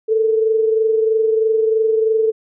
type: tone pair together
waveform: sine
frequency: 440 / 463.1 Hz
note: A4 / A#4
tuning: 0 / -11 cents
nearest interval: minor second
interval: 89 cents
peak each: -13 / -23 dBFS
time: 0.08-2.32 s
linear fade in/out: 20 ms
effects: none